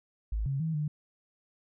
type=tone with pitch steps; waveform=sine; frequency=53.8 / 136.9 / 160.7 / 150.1 Hz; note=A1 / C#3 / E3 / D3; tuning=-38 / -21 / -44 / +38 cents; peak=-28 dBFS; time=0.32-0.88 s; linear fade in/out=5 ms; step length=140 ms; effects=none